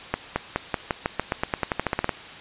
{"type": "accelerating click train", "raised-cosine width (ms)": 0.5, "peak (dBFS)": -7, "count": 18, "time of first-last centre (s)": [0.14, 2.093], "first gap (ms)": 220, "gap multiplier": 0.91, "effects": ["white hiss -40 dBFS RMS until 2.4 s", "resampled to 8000 Hz"]}